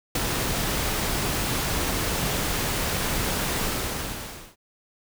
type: noise with ADSR envelope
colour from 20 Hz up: pink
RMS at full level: -22 dBFS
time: 0.15-4.56 s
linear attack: 5 ms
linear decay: 19 ms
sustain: -4 dB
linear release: 950 ms
effects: none